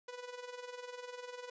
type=tone with tremolo; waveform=sawtooth; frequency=493.9 Hz; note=B4; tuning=in tune; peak=-38 dBFS; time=0.08-1.5 s; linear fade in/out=5 ms; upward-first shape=sine; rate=20 Hz; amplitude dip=65%; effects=resampled to 16000 Hz